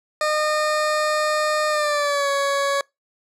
20% pulse tone with pitch glide, 610 to 559.4 Hz, D#5 to C#5, -34 to +16 cents, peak -14 dBFS, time 0.21-2.81 s, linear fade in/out 2 ms, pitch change -150 cents, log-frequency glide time 1.69-2.29 s, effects noise-tail reverb RT60 0.2 s tail -25 dB re dry + low-pass 9000 Hz 12 dB/octave

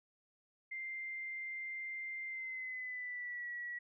sine tone with pitch glide, 2093 to 1930.4 Hz, C7 to B6, 0 to -40 cents, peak -40 dBFS, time 0.71-3.79 s, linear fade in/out 10 ms, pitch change -140 cents, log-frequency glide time 2.27-3.48 s, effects none

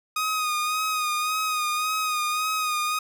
sawtooth tone with vibrato, 1244.5 Hz, D#6, in tune, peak -20 dBFS, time 0.16-2.99 s, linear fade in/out 5 ms, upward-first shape sine, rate 1.8 Hz, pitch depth 36 cents each way, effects none

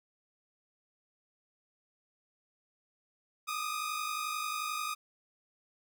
sawtooth tone pair together, 1208.7 / 1260 Hz, D6 / D#6, +49 / +21 cents, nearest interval minor second, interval 72 cents, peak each -33 / -33 dBFS, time 3.47-4.95 s, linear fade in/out 20 ms, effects none

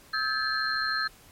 sine tone cluster, 1292 / 1588 / 1721 / 4183 Hz, E6 / G6 / A6 / C8, -35 / +22 / -39 / -1 cents, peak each -31 dBFS, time 0.13-1.08 s, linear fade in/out 10 ms, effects pink hiss -54 dBFS RMS until 1.31 s + MP3 64 kbps

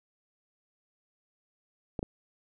clicks, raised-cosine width 2 ms, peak -19 dBFS, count 2, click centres 1.992 / 2.029 s, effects none

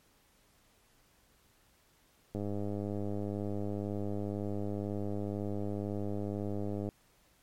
click train, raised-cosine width 2 ms, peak -24 dBFS, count 464, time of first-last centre 2.35-6.889 s, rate 102 Hz, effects pink hiss -67 dBFS RMS until 7.42 s + MP3 64 kbps

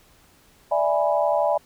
sine chord, E dominant seventh, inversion third, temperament equal, 587.3 / 659.3 / 830.6 / 987.8 Hz, D5 / E5 / G#5 / B5, 0 / 0 / 0 / 0 cents, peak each -22 / -23 / -24 / -28 dBFS, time 0.71-1.58 s, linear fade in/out 10 ms, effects pink hiss -56 dBFS RMS until 1.65 s

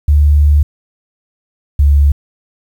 sine tone pair in turn, 73.42 / 71.41 Hz, D2 / D2, 0 / -48 cents, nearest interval unison, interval 48 cents, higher first, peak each -5 dBFS, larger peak neither, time 0.08-0.63 / 1.79-2.12 s, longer first, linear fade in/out 5 ms, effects 7-bit

